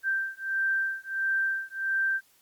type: beating tone pair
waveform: sine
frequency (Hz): 1568 / 1569.5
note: G6 / G6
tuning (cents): 0 / +2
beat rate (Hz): 1.5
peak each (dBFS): -29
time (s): 0.03-2.21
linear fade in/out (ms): 50
effects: white hiss -63 dBFS RMS until 2.41 s + Opus 48 kbps

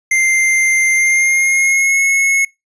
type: tone with pitch glide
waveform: square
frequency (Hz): 2093 to 2182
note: C7 to C#7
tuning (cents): 0 to -28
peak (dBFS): -11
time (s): 0.11-2.45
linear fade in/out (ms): 5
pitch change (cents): +72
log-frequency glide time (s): 0.93-2.02
effects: noise-tail reverb RT60 0.2 s tail -24 dB re dry + resampled to 24000 Hz

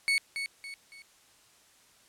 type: tone with echo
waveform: 35% pulse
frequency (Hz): 2217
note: C#7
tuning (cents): 0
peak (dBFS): -22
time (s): 0.08-0.18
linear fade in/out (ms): 0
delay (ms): 280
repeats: 3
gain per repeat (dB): -8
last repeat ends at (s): 1.02
effects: white hiss -61 dBFS RMS until 2.08 s + low-pass 10000 Hz 12 dB/octave

